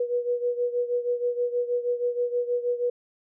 sine beating tone pair, 484.5 / 490.8 Hz, B4 / B4, -33 / -11 cents, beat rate 6.3 Hz, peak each -25 / -29 dBFS, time 0-2.9 s, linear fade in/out 5 ms, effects none

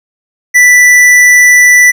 triangle tone with tanh clipping, 1975.5 Hz, B6, in tune, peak -3 dBFS, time 0.54-1.92 s, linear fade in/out 20 ms, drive 18 dB, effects none

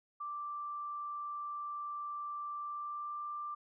sine tone with pitch glide, 1174.7 to 1182.9 Hz, D6 to D6, 0 to +12 cents, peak -38 dBFS, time 0.2-3.55 s, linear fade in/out 10 ms, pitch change +12 cents, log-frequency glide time 2.56-3.23 s, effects none

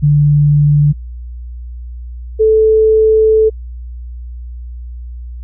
sine tone pair in turn, 146.83 / 437.5 Hz, D3 / A4, 0 / -10 cents, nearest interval octave + perfect fifth, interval 1890 cents, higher second, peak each -6 dBFS, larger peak neither, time 0.02-0.93 / 2.39-3.5 s, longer second, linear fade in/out 20 ms, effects added 60 Hz sine -24 dBFS peak until 5.43 s

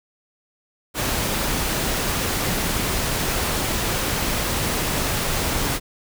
pink noise, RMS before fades -23 dBFS, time 0.94-5.8 s, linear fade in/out 50 ms, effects none

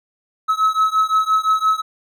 triangle beating tone pair, 1287 / 1292.8 Hz, E6 / E6, -42 / -34 cents, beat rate 5.8 Hz, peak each -15 / -16 dBFS, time 0.48-1.82 s, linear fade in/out 20 ms, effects none

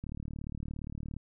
click train, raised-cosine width 5 ms, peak -27 dBFS, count 43, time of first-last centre 0.04-1.166 s, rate 37.3 Hz, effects none

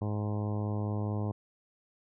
harmonic tone, 104.6 Hz, G#2, 13 cents sharp, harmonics 1 / 2 / 3 / 4 / 5 / 6 / 7 / 8 / 9 / 10, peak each -31 / -37 / -41 / -43 / -45 / -47 / -48 / -49 / -50 / -51 dBFS, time 0.01-1.32 s, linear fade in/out 10 ms, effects none

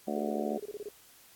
harmonic tone, 73.42 Hz, D2, in tune, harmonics 3 / 4 / 5 / 6 / 7 / 8 / 9 / 10, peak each -35 / -39 / -38 / -43 / -42 / -38 / -41 / -40 dBFS, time 0.07-0.58 s, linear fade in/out 10 ms
sine tone bursts, 415.3 Hz, G#4, in tune, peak -36 dBFS, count 13, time 0.16-0.887 s, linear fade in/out 2 ms, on 31 ms, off 27 ms
effects white hiss -58 dBFS RMS until 1.35 s + AAC 64 kbps

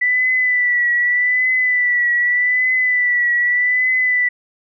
sine tone with vibrato, 1975.5 Hz, B6, in tune, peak -13 dBFS, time 0.01-4.29 s, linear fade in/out 10 ms, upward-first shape triangle, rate 0.83 Hz, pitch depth 47 cents each way, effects none

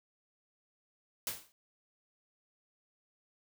white noise with exponential decay, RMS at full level -33 dBFS, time 1.27-1.52 s, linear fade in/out 1 ms, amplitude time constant 53 ms, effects none

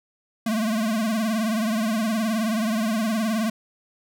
square tone with vibrato, 220 Hz, A3, in tune, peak -22 dBFS, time 0.46-3.5 s, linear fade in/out 5 ms, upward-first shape triangle, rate 19 Hz, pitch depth 110 cents each way, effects none

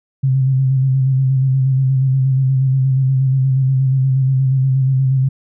sine tone with vibrato, 132.5 Hz, C3, 22 cents sharp, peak -11 dBFS, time 0.23-5.29 s, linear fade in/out 10 ms, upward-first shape square, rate 8.4 Hz, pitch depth 29 cents each way, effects none

